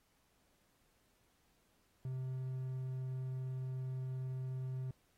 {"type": "tone", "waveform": "triangle", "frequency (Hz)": 129.8, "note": "C3", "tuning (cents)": -13, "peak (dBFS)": -36, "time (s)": [2.05, 4.91], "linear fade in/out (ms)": 2, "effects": ["pink hiss -75 dBFS RMS until 5.17 s", "AAC 48 kbps"]}